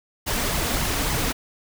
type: noise with flanger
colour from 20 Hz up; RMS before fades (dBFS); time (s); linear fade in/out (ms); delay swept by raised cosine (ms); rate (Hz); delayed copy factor
pink; -24; 0.26-1.33; 20; 0.95 to 4.35; 3.5; +0.5
effects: none